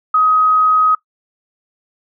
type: tone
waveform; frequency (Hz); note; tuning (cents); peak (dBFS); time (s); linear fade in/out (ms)
sine; 1261; D#6; +23; -9; 0.14-0.95; 5
effects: noise-tail reverb RT60 0.1 s tail -19 dB re dry